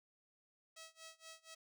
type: tone with tremolo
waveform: 5% pulse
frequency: 646 Hz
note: E5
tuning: 35 cents flat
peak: -40 dBFS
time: 0.76-1.55 s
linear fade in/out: 10 ms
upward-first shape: sine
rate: 4.2 Hz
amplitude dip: 95%
effects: none